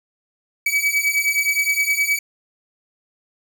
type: beating tone pair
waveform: 45% pulse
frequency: 2276 / 2285.6 Hz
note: C#7 / D7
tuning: +45 / -48 cents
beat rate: 9.6 Hz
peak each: -20 dBFS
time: 0.66-2.19 s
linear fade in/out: 5 ms
effects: none